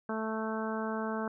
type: harmonic tone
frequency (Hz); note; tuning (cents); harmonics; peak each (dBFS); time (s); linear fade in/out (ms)
220; A3; 0; 1 / 2 / 3 / 4 / 5 / 6 / 7; -35 / -38 / -40 / -41 / -42 / -43 / -43; 0.09-1.28; 2
effects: none